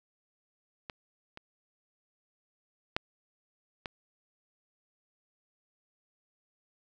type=clicks; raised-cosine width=0.3 ms; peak=-23 / -28 / -12 / -20 dBFS; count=4; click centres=0.898 / 1.374 / 2.965 / 3.858 s; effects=none